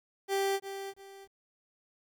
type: tone with echo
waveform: 30% pulse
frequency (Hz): 392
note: G4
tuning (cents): 0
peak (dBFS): -25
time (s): 0.28-0.6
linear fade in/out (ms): 50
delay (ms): 340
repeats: 2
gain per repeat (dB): -10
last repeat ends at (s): 1.28
effects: 11-bit